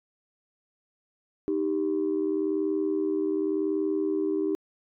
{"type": "tone pair together", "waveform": "sine", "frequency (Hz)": [311.1, 392], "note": ["D#4", "G4"], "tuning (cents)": [0, 0], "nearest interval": "major third", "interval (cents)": 400, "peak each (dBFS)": -26, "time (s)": [1.48, 4.55], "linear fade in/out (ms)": 0, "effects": ["tanh soft clip ceiling -18 dBFS"]}